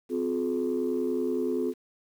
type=tone cluster; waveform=sine; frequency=257.8 / 357.4 / 427.6 Hz; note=C4 / F4 / A4; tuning=-26 / +40 / -49 cents; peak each=-29 dBFS; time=0.09-1.74 s; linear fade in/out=50 ms; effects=tanh soft clip ceiling -19 dBFS + 9-bit